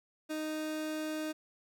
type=tone; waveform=30% pulse; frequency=310 Hz; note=D#4; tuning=6 cents flat; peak=-32 dBFS; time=0.29-1.33 s; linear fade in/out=20 ms; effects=none